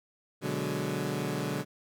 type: chord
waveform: 20% pulse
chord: G# half-diminished seventh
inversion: first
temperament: equal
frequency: 123.47 / 146.83 / 185 / 207.7 Hz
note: B2 / D3 / F#3 / G#3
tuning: 0 / 0 / 0 / 0 cents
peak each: -33 / -29 / -31 / -33 dBFS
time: 0.41-1.65 s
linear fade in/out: 50 ms
effects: none